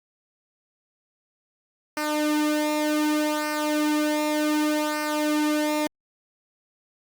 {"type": "tone with flanger", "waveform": "sawtooth", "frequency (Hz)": 302, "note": "D4", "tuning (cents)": 48, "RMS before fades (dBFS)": -24, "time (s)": [1.97, 5.87], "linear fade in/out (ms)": 2, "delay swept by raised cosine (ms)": [0.28, 2.68], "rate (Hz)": 0.66, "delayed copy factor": -0.7, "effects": ["Opus 48 kbps"]}